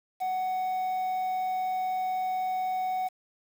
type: tone with quantisation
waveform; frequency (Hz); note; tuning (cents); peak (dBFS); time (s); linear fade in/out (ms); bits
triangle; 744; F#5; +9; -25; 0.2-3.09; 20; 8
effects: none